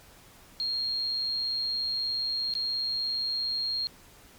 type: tone with dropouts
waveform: sine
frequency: 4239 Hz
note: C8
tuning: 22 cents sharp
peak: -27 dBFS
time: 0.6-3.87 s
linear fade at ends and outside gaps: 0 ms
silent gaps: 2.538-2.552 s
effects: pink hiss -54 dBFS RMS until 4.38 s + MP3 96 kbps